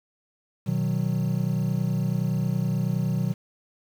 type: chord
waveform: triangle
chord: B major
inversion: none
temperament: equal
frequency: 123.47 / 155.56 / 185 Hz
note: B2 / D#3 / F#3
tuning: 0 / 0 / 0 cents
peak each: -25 dBFS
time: 0.66-3.34 s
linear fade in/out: 20 ms
effects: 8-bit